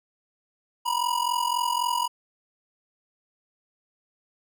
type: ring-modulated tone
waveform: square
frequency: 970 Hz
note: B5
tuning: 31 cents flat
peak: -21 dBFS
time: 0.85-2.08 s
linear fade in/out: 20 ms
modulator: 21.9 Hz
effects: none